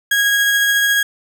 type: tone with tremolo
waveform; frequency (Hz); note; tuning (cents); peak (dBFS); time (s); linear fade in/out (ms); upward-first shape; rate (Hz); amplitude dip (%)
35% pulse; 1645; G#6; -17; -10; 0.11-1.03; 5; triangle; 14; 25
effects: none